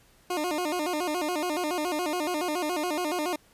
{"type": "tone with vibrato", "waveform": "20% pulse", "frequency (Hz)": 329.6, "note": "E4", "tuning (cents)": 0, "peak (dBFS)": -22, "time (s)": [0.3, 3.36], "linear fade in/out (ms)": 5, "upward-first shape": "square", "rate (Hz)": 7.1, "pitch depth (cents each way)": 150, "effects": ["pink hiss -60 dBFS RMS until 3.53 s", "resampled to 32000 Hz"]}